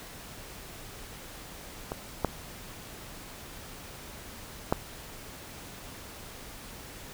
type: clicks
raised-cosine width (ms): 1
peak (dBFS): -18 / -10 / -9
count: 3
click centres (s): 1.919 / 2.247 / 4.725
effects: pink hiss -45 dBFS RMS until 7.13 s